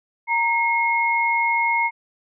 sine tone pair together, 932.3 / 2158 Hz, A#5 / C#7, 0 / -47 cents, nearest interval octave + minor third, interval 1453 cents, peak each -20 dBFS, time 0.27-1.91 s, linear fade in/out 50 ms, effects none

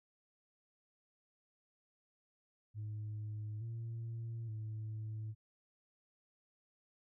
sine tone with pitch steps, 106.5 / 114.8 / 108.8 Hz, G#2 / A#2 / A2, +44 / -26 / -19 cents, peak -38 dBFS, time 2.74-5.35 s, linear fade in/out 50 ms, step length 870 ms, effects tanh soft clip ceiling -38 dBFS

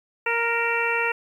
harmonic tone with a mistuned harmonic, 466.2 Hz, A#4, in tune, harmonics 1 / 2 / 3 / 4 / 5 / 6, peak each -28 / -28 / -28 / -28 / -28 / -28 dBFS, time 0.26-1.12 s, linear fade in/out 5 ms, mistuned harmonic 6, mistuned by -50 cents, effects 9-bit

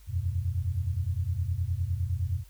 sine chord, E suspended second, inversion none, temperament equal with one note detuned, 82.79 / 92.5 / 123.47 Hz, E2 / F#2 / B2, +8 / 0 / 0 cents, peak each -31 / -29 / -35 dBFS, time 0.07-2.44 s, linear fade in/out 50 ms, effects added 50 Hz sine -50 dBFS peak until 2.49 s + white hiss -61 dBFS RMS until 2.49 s

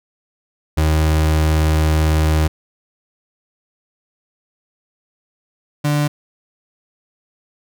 35% pulse tone pair in turn, 78 / 147.24 Hz, D#2 / D3, +5 / +5 cents, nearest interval major seventh, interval 1100 cents, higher second, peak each -11 / -13 dBFS, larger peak first, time 0.77-2.48 / 5.84-6.08 s, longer first, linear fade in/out 10 ms, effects none

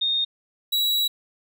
sine / 45% pulse tone pair in turn, 3685 / 3895 Hz, A#7 / B7, -21 / -25 cents, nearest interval minor second, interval 96 cents, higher second, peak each -20 dBFS, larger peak neither, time 0.01-0.25 / 0.72-1.08 s, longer second, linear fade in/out 10 ms, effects none

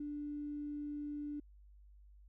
triangle tone with tanh clipping, 293.3 Hz, D4, 2 cents flat, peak -39 dBFS, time 0-1.4 s, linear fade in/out 5 ms, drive 3 dB, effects added 50 Hz sine -57 dBFS peak until 2.28 s

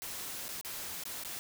white noise with dropouts, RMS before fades -41 dBFS, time 0.02-1.39 s, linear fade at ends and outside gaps 0 ms, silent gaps 0.482-0.489 / 0.612-0.648 / 1.037-1.054 / 1.236-1.248 s, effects none

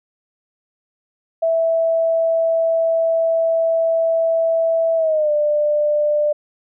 sine tone with pitch glide, 657 to 595.6 Hz, E5 to D5, -6 to +24 cents, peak -14 dBFS, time 1.42-6.33 s, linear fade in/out 10 ms, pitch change -170 cents, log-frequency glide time 4.96-5.31 s, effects none

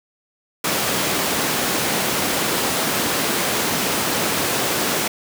pink high-pass noise, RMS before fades -21 dBFS, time 0.64-5.08 s, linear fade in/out 5 ms, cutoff 200 Hz, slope 12 dB/octave, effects none

